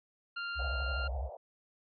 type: tone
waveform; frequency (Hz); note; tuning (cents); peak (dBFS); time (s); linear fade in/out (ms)
sawtooth; 1394; F6; -4; -32; 0.36-1.08; 10
type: tone with vibrato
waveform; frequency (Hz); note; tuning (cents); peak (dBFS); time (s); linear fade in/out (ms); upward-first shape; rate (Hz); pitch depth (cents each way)
sine; 66.3; C2; +23; -33; 0.55-1.3; 50; triangle; 12; 220
type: band-pass noise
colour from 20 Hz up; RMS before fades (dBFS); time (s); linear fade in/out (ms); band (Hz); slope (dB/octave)
pink; -46; 0.59-1.37; 5; 560 to 740; 48
effects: resampled to 11025 Hz